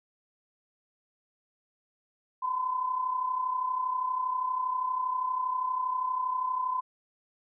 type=tone pair together; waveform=sine; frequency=987.8 / 1020.3 Hz; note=B5 / C6; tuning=0 / -44 cents; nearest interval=minor second; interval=56 cents; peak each=-35 / -28 dBFS; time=2.42-6.81 s; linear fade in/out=10 ms; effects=none